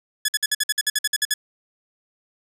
10% pulse tone bursts, 1700 Hz, G#6, 40 cents sharp, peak -9 dBFS, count 13, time 0.25-1.34 s, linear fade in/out 5 ms, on 34 ms, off 54 ms, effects none

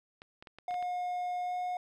clicks, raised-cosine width 0.3 ms, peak -32 dBFS, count 7, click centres 0.219 / 0.425 / 0.472 / 0.586 / 0.709 / 0.742 / 0.826 s
triangle tone with pitch glide, 718 to 722.6 Hz, F5 to F#5, +48 to -41 cents, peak -30 dBFS, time 0.68-1.77 s, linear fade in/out 2 ms, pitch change +11 cents, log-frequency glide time 1.42-1.55 s
effects none

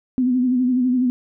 sine tone with vibrato, 251.7 Hz, B3, 33 cents sharp, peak -15 dBFS, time 0.18-1.1 s, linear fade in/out 0 ms, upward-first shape sine, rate 12 Hz, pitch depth 52 cents each way, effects none

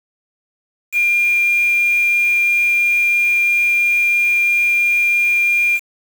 sine tone with quantisation, 2401 Hz, D7, 38 cents sharp, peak -12 dBFS, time 0.92-5.8 s, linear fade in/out 50 ms, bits 5, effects none

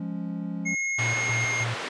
triangle chord, Db major, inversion first, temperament equal, 174.61 / 207.7 / 277.2 Hz, F3 / Ab3 / Db4, 0 / 0 / 0 cents, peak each -30 / -32 / -34 dBFS, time 0-0.75 s, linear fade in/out 5 ms
square tone with pitch glide, 2160 to 2134 Hz, C#7 to C7, -45 to +34 cents, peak -26 dBFS, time 0.65-1.65 s, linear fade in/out 20 ms, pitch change -21 cents, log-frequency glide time 1.06-1.5 s
sine tone with tremolo, 116.54 Hz, A#2, in tune, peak -27 dBFS, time 0.98-1.75 s, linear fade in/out 20 ms, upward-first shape square, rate 3.2 Hz, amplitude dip 60%
white band-pass noise, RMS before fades -33 dBFS, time 0.98-1.89 s, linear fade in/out 10 ms, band 230 to 2400 Hz, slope 12 dB/octave
effects resampled to 22050 Hz

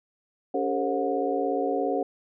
sine tone cluster, 282.1 / 396.4 / 453.6 / 533 / 725 Hz, C#4 / G4 / A#4 / C5 / F#5, +30 / +19 / -47 / +32 / -35 cents, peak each -30 dBFS, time 0.54-2.03 s, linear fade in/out 5 ms, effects none

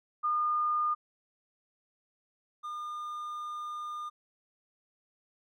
sine / triangle tone pair in turn, 1216 / 1211.4 Hz, D#6 / D#6, -40 / -47 cents, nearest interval unison, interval 7 cents, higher first, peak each -26 / -34 dBFS, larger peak first, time 0.23-0.95 / 2.63-4.1 s, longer second, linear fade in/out 20 ms, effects none

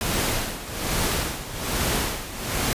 pink noise with tremolo, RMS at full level -23 dBFS, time 0.01-2.73 s, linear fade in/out 0 ms, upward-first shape sine, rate 1.2 Hz, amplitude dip 75%, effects resampled to 32000 Hz

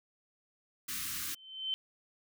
white band-stop noise, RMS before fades -38 dBFS, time 0.88-1.35 s, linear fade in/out 10 ms, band 340 to 1100 Hz, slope 96 dB/octave
sine tone with exponential growth, 3082 Hz, G7, 30 cents flat, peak -29 dBFS, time 1.18-1.74 s, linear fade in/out 0 ms, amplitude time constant 120 ms
effects none

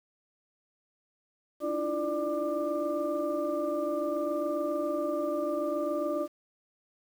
sine tone cluster, 294.4 / 321.3 / 341.9 / 593 / 1189 Hz, D4 / E4 / F4 / D5 / D6, +4 / -44 / -37 / +17 / +21 cents, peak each -35 / -38 / -35 / -30 / -38 dBFS, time 1.6-6.28 s, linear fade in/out 50 ms, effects tanh soft clip ceiling -17 dBFS + 9-bit

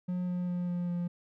triangle tone with pitch steps, 180 / 178.65 / 177.32 / 175.99 / 174.67 Hz, F#3 / F3 / F3 / F3 / F3, -47 / +40 / +27 / +14 / +1 cents, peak -28 dBFS, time 0.08-1.08 s, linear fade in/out 10 ms, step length 200 ms, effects none

